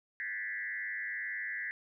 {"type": "tone with frequency modulation", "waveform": "sine", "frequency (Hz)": 1849, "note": "A#6", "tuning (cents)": -15, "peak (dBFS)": -35, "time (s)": [0.2, 1.71], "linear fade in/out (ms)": 0, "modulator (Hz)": 102, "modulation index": 2.1, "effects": []}